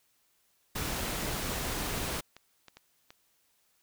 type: noise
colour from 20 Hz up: pink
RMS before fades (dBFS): -34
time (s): 0.75-2.21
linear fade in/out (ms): 10
type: clicks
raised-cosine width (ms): 0.2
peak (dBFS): -31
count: 10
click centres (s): 1.272 / 1.322 / 1.461 / 1.58 / 1.776 / 2.039 / 2.366 / 2.683 / 2.77 / 3.105
effects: white hiss -71 dBFS RMS until 3.82 s